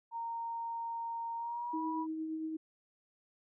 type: tone with pitch glide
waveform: sine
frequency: 925 to 975.5 Hz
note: A#5 to B5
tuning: -14 to -22 cents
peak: -36 dBFS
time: 0.11-2.07 s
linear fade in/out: 50 ms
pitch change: +92 cents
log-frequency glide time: 1.36-1.81 s
type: tone with tremolo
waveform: sine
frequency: 317 Hz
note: D#4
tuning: 32 cents sharp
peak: -34 dBFS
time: 1.73-2.57 s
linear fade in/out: 10 ms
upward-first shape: triangle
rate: 8.7 Hz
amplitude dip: 35%
effects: none